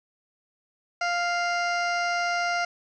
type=tone; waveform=20% pulse; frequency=698.5 Hz; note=F5; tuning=in tune; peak=-19 dBFS; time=1.01-2.65 s; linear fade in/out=5 ms; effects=resampled to 16000 Hz + 8-bit